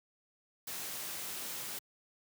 white noise, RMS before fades -41 dBFS, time 0.67-1.79 s, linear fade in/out 5 ms, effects high-pass 100 Hz 12 dB/octave

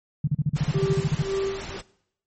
sine tone bursts, 146.83 Hz, D3, in tune, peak -18 dBFS, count 14, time 0.24-1.224 s, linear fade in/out 5 ms, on 35 ms, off 38 ms
pink noise, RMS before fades -36 dBFS, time 0.55-1.82 s, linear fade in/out 20 ms
triangle tone with tremolo, 390 Hz, G4, 9 cents flat, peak -20 dBFS, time 0.74-1.77 s, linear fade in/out 5 ms, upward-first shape sine, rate 1.9 Hz, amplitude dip 100%
effects noise-tail reverb RT60 0.7 s tail -20 dB re dry + MP3 32 kbps

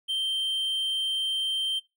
triangle tone, 3136 Hz, G7, in tune, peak -24 dBFS, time 0.08-1.8 s, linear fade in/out 20 ms, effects noise-tail reverb RT60 0.2 s tail -20 dB re dry

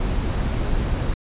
brown noise, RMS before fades -22 dBFS, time 0-1.14 s, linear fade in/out 5 ms, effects resampled to 8000 Hz

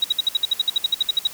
sine tone bursts, 3834 Hz, A#7, 48 cents sharp, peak -14 dBFS, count 16, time 0.02-1.273 s, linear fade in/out 5 ms, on 23 ms, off 59 ms, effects white hiss -39 dBFS RMS until 1.33 s

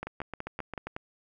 two click trains, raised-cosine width 0.5 ms, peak -21 / -20 dBFS, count 7 / 6, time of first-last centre 0.07-0.87 / 0.03-0.965 s, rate 7.5 / 5.35 Hz, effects none

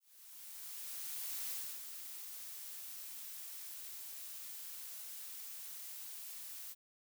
blue noise with ADSR envelope, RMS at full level -41 dBFS, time 0-6.75 s, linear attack 1500 ms, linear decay 300 ms, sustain -7 dB, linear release 35 ms, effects none

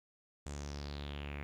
sawtooth tone with low-pass filter sweep, 71.9 Hz, D2, 36 cents flat, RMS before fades -43 dBFS, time 0.46-1.43 s, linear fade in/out 0 ms, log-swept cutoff 7900 to 2200 Hz, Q 4.6, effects 12-bit

